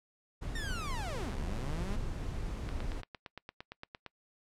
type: noise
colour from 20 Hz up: brown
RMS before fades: -37 dBFS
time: 0.41-3.02 s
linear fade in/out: 20 ms
type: linear two-way sweep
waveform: sawtooth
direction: down then up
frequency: 1864.7 to 61.2 to 213.1 Hz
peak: -36 dBFS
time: 0.55-1.96 s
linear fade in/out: 5 ms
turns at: 1.36 s
type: click train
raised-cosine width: 0.3 ms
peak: -27 dBFS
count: 13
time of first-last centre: 2.69-4.063 s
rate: 8.74 Hz
effects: noise-tail reverb RT60 0.1 s tail -25 dB re dry + low-pass 10000 Hz 12 dB/octave